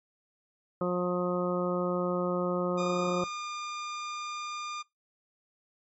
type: harmonic tone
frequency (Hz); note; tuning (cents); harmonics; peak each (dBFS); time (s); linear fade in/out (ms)
178.7; F3; +40; 1 / 2 / 3 / 4 / 5 / 6 / 7; -31 / -32 / -31 / -43 / -44 / -40 / -36; 0.81-3.24; 2
type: tone with pitch glide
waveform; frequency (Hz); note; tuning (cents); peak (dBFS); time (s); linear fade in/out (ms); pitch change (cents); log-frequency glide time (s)
sawtooth; 1219 to 1206.4; D#6 to D6; -36 to +46; -31; 2.77-4.83; 20; -18; 3-3.52
effects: noise-tail reverb RT60 0.2 s tail -24 dB re dry + MP3 32 kbps